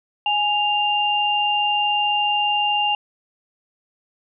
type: tone pair together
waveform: sine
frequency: 830.6 / 2794 Hz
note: G#5 / F7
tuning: 0 / 0 cents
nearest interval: octave + major sixth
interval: 2100 cents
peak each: -20 dBFS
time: 0.26-2.95 s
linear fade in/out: 2 ms
effects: none